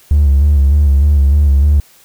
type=tone with vibrato; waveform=triangle; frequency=71.4 Hz; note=D2; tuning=48 cents flat; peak=-3 dBFS; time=0.11-1.8 s; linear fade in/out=0 ms; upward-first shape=square; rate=3.3 Hz; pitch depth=51 cents each way; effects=tanh soft clip ceiling -2 dBFS + white hiss -46 dBFS RMS until 2.04 s